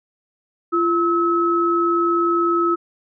sine tone pair together, 342.4 / 1291.8 Hz, F4 / E6, -34 / -35 cents, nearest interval octave + major seventh, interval 2299 cents, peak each -18 dBFS, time 0.72-2.76 s, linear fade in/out 20 ms, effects none

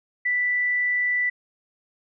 sine tone, 1975.5 Hz, B6, in tune, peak -20 dBFS, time 0.25-1.3 s, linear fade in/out 10 ms, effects none

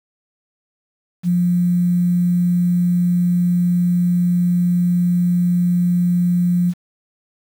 sine tone, 176.4 Hz, F3, 18 cents sharp, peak -13 dBFS, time 1.23-6.74 s, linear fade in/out 50 ms, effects 7-bit

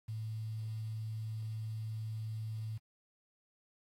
sine tone with quantisation, 110 Hz, A2, in tune, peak -37 dBFS, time 0.08-2.78 s, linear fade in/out 10 ms, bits 10, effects AAC 48 kbps

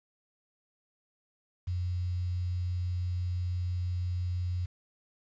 sine tone with quantisation, 89.4 Hz, F2, 41 cents sharp, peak -29 dBFS, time 1.67-4.66 s, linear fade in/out 10 ms, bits 9, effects resampled to 16000 Hz

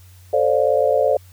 sine chord, D minor seventh, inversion second, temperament just, 440.5 / 528.6 / 587.3 / 704.8 Hz, A4 / C5 / D5 / F5, +2 / +18 / 0 / +16 cents, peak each -21 / -18 / -18 / -23 dBFS, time 0.33-1.17 s, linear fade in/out 5 ms, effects added 91 Hz sine -43 dBFS peak until 1.32 s + white hiss -53 dBFS RMS until 1.32 s

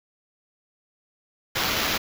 violet noise with sample-and-hold, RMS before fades -25 dBFS, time 1.55-1.98 s, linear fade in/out 10 ms, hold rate 8820 Hz, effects none

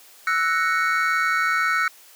triangle chord, F# dominant seventh, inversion third, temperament equal, 1318.5 / 1480 / 1864.7 / 2217 Hz, E6 / F#6 / A#6 / C#7, 0 / 0 / 0 / 0 cents, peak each -21 / -21 / -26 / -25 dBFS, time 0.27-1.88 s, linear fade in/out 2 ms, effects white hiss -49 dBFS RMS until 2.15 s + high-pass 400 Hz 12 dB/octave

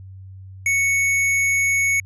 square tone, 2217 Hz, C#7, in tune, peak -17 dBFS, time 0.66-2 s, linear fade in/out 2 ms, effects added 95 Hz sine -36 dBFS peak until 2.05 s + resampled to 24000 Hz

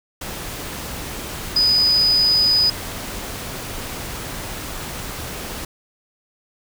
sine tone in noise, 4978 Hz, D#8, in tune, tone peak -13 dBFS, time 1.56-2.7 s, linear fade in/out 5 ms, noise pink, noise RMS -30 dBFS, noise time 0.21-5.65 s, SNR +14 dB, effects none

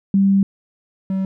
sine / triangle tone pair in turn, 196 / 191.19 Hz, G3 / G3, 0 / -43 cents, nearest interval unison, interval 43 cents, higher first, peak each -11 / -16 dBFS, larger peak first, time 0.14-0.43 / 1.1-1.25 s, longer first, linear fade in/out 2 ms, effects none

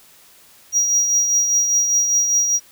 triangle tone with tremolo, 5740 Hz, F8, 47 cents sharp, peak -11 dBFS, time 0.72-2.6 s, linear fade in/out 50 ms, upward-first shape triangle, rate 5 Hz, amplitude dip 50%, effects white hiss -49 dBFS RMS until 2.71 s

